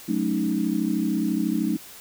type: chord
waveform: sine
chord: D# half-diminished seventh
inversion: first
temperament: equal with one note detuned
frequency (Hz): 185 / 217.5 / 277.2 / 311.1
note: F#3 / A3 / C#4 / D#4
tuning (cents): 0 / -20 / 0 / 0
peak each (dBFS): -28 / -26 / -28 / -26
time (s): 0.08-1.77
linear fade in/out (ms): 10
effects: white hiss -44 dBFS RMS until 2 s